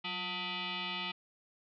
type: tone with frequency modulation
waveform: sine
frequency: 185 Hz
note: F#3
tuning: in tune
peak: -35 dBFS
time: 0.04-1.12 s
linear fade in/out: 10 ms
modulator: 540 Hz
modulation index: 6.5
effects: none